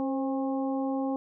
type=harmonic tone with a mistuned harmonic; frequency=270 Hz; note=C#4; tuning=45 cents flat; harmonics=1 / 2 / 3 / 4; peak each=-28 / -34 / -36 / -43 dBFS; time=0-1.16 s; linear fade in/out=0 ms; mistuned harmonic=2; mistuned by=-35 cents; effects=none